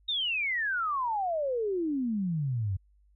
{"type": "exponential sweep", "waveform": "sine", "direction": "down", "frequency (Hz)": [3761, 90.2], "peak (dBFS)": -27, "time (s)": [0.08, 2.77], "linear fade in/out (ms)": 10, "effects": ["added 50 Hz sine -60 dBFS peak until 3.15 s"]}